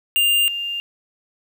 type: tone pair in turn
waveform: square / sine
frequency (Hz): 2800 / 2800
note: F7 / F7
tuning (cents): +4 / +4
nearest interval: unison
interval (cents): 0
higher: neither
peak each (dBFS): -15 / -23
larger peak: first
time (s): 0.16-0.48 / 0.48-0.8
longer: neither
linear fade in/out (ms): 0
effects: 8-bit